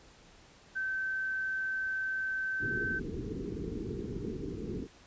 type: tone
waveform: sine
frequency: 1543 Hz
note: G6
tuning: 28 cents flat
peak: -31 dBFS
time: 0.75-3 s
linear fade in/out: 20 ms
type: low-pass noise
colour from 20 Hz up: white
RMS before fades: -38 dBFS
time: 2.59-4.88 s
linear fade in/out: 50 ms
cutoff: 450 Hz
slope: 96 dB/octave
effects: pink hiss -58 dBFS RMS until 5.06 s + resampled to 16000 Hz